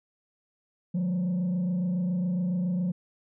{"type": "tone with frequency modulation", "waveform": "sine", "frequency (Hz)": 179.7, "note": "F3", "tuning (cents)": 50, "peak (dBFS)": -22, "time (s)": [0.94, 2.92], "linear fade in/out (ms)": 10, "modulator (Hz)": 27.2, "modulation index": 0.44, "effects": ["tanh soft clip ceiling -24 dBFS"]}